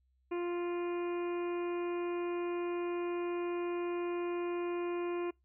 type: harmonic tone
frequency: 349.2 Hz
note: F4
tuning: in tune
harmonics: 1 / 2 / 3 / 4 / 5 / 6 / 7 / 8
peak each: -33 / -47 / -45 / -54 / -56 / -57 / -50 / -58 dBFS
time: 0.31-5.31 s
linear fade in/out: 10 ms
effects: noise-tail reverb RT60 0.2 s tail -26 dB re dry + added 64 Hz sine -70 dBFS peak until 5.44 s